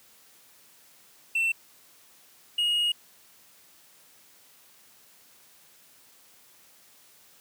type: tone pair in turn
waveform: triangle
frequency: 2690 / 2875 Hz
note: E7 / F7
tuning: +34 / +50 cents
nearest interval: minor second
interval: 116 cents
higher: second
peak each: -21 dBFS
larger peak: neither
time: 1.35-1.52 / 2.58-2.92 s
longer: second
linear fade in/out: 5 ms
effects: white hiss -57 dBFS RMS until 7.4 s + high-pass 100 Hz 12 dB/octave